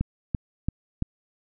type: click train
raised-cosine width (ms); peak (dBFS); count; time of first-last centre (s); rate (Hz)
5; -12; 4; 0.01-1.024; 2.96
effects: none